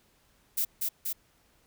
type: noise with echo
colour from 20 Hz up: violet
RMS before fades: -28 dBFS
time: 0.57-0.65 s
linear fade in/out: 10 ms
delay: 240 ms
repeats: 2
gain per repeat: -2 dB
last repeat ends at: 1.13 s
effects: pink hiss -66 dBFS RMS until 1.66 s